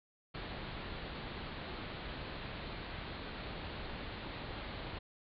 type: low-pass noise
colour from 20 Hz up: pink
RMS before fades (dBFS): -44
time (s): 0.34-4.99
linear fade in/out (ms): 10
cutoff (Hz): 4400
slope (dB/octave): 96
effects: none